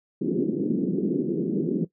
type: band-pass noise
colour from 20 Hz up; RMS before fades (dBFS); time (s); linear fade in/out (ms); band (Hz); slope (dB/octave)
white; -25; 0.21-1.85; 10; 160 to 390; 48
effects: noise-tail reverb RT60 0.1 s tail -17 dB re dry